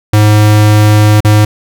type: tone with dropouts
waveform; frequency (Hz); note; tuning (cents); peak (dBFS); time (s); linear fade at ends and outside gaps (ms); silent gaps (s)
square; 105.8; G#2; +33; -4; 0.13-1.45; 5; 1.205-1.247
effects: none